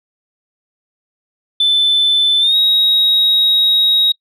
sine tone with pitch glide, 3520 to 3794 Hz, A7 to A#7, 0 to +30 cents, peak -8 dBFS, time 1.6-4.12 s, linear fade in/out 5 ms, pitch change +130 cents, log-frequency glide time 2.4-2.56 s, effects noise-tail reverb RT60 0.1 s tail -25 dB re dry + tanh soft clip ceiling -6 dBFS

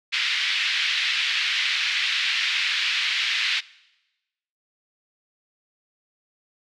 pink band-pass noise, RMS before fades -24 dBFS, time 0.12-3.61 s, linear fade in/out 20 ms, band 2000 to 4000 Hz, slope 24 dB/octave, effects noise-tail reverb RT60 1.0 s tail -21 dB re dry

